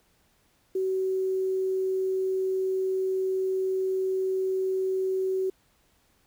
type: tone with quantisation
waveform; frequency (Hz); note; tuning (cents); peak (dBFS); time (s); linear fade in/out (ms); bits
sine; 378.3; F#4; +38; -24; 0.75-5.5; 5; 9
effects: pink hiss -66 dBFS RMS until 6.26 s